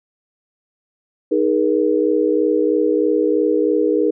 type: chord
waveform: sine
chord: D# suspended fourth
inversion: none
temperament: equal with one note detuned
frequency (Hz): 311.1 / 415.3 / 478.4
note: D#4 / G#4 / A#4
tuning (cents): 0 / 0 / +45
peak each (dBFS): -18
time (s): 1.31-4.11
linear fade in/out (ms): 10
effects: none